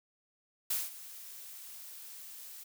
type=noise with ADSR envelope; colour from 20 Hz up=blue; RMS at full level=-31 dBFS; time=0.7-2.64 s; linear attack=8 ms; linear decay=190 ms; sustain=-17 dB; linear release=12 ms; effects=none